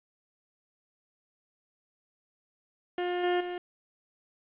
30% pulse tone with level steps, 355.7 Hz, F4, 32 cents sharp, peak -26 / -22 / -31 dBFS, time 2.98-3.58 s, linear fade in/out 2 ms, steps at 3.23 / 3.4 s, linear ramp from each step 10 ms, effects resampled to 8000 Hz + 9-bit

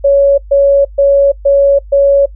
sine tone bursts, 559 Hz, C#5, 14 cents sharp, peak -4 dBFS, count 5, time 0.04-2.26 s, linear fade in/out 10 ms, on 340 ms, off 130 ms, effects noise-tail reverb RT60 0.1 s tail -22 dB re dry + added 50 Hz sine -28 dBFS peak until 2.35 s

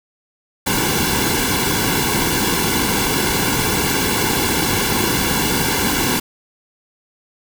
pink noise with comb filter, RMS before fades -18 dBFS, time 0.66-6.2 s, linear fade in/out 10 ms, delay 1.6 ms, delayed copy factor -0.8, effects none

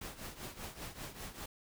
pink noise with tremolo, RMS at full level -43 dBFS, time 0.01-1.46 s, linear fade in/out 5 ms, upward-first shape triangle, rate 5.1 Hz, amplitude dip 80%, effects none

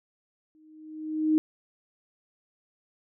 sine tone with exponential growth, 311.1 Hz, D#4, in tune, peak -17 dBFS, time 0.55-1.38 s, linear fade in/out 0 ms, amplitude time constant 180 ms, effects none

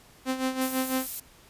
sawtooth tone with tremolo, 260.4 Hz, C4, 8 cents flat, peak -20 dBFS, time 0.25-1.07 s, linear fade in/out 50 ms, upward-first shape sine, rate 6 Hz, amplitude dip 70%
violet noise, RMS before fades -32 dBFS, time 0.61-1.2 s, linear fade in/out 5 ms
effects pink hiss -55 dBFS RMS until 1.49 s + resampled to 32000 Hz

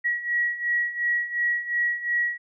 sine beating tone pair, 1914 / 1916.8 Hz, A#6 / A#6, +45 / +48 cents, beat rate 2.8 Hz, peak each -28 / -24 dBFS, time 0.04-2.38 s, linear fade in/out 20 ms, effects none

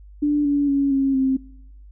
sine tone with pitch steps, 293.7 / 286.2 / 278.8 / 271.7 / 264.7 Hz, D4 / D4 / C#4 / C#4 / C4, 0 / -45 / +10 / -35 / +20 cents, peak -16 dBFS, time 0.22-1.37 s, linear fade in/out 10 ms, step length 230 ms, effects noise-tail reverb RT60 0.9 s tail -24 dB re dry + added 50 Hz sine -41 dBFS peak until 1.91 s

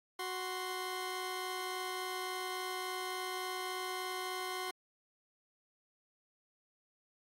15% pulse tone pair together, 370 / 1046.5 Hz, F#4 / C6, 0 / 0 cents, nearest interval octave + tritone, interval 1800 cents, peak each -33 / -35 dBFS, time 0.19-4.71 s, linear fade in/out 5 ms, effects AAC 48 kbps

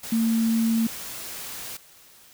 sine tone in noise, 226.7 Hz, A#3, 48 cents flat, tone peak -19 dBFS, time 0.12-0.87 s, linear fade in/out 5 ms, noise white, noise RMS -36 dBFS, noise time 0.03-1.77 s, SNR +14 dB, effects white hiss -52 dBFS RMS until 2.33 s

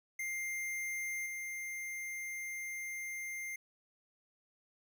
square tone with level steps, 2100 Hz, C7, 6 cents sharp, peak -37 / -40 dBFS, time 0.19-3.56 s, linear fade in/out 5 ms, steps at 1.26 s, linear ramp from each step 2 ms, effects none

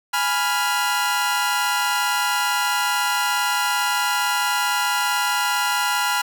sawtooth chord, F diminished, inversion first, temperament equal, 830.6 / 987.8 / 1396.9 Hz, Ab5 / Cb6 / F6, 0 / 0 / 0 cents, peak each -21 / -20 / -19 dBFS, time 0.13-6.22 s, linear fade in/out 10 ms, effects none

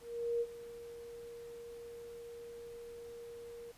sine tone with ADSR envelope, 470.5 Hz, A#4, 16 cents sharp, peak -30 dBFS, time 0-3.72 s, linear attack 410 ms, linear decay 49 ms, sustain -16 dB, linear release 11 ms, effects pink hiss -61 dBFS RMS until 3.77 s + resampled to 32000 Hz

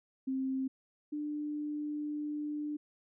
sine tone pair in turn, 264.5 / 297.6 Hz, C4 / D4, +19 / +23 cents, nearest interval major second, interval 204 cents, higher second, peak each -31 / -34 dBFS, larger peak first, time 0.27-0.68 / 1.12-2.77 s, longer second, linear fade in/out 10 ms, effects none

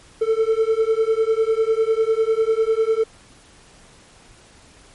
triangle beating tone pair, 440.1 / 450.1 Hz, A4 / A4, 0 / +39 cents, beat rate 10 Hz, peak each -17 dBFS, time 0.21-3.04 s, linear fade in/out 10 ms, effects pink hiss -49 dBFS RMS until 4.94 s + MP3 48 kbps

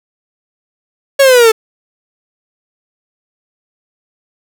45% pulse linear sweep, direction down, 560 to 433.5 Hz, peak -4 dBFS, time 1.19-1.52 s, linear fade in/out 10 ms, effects none

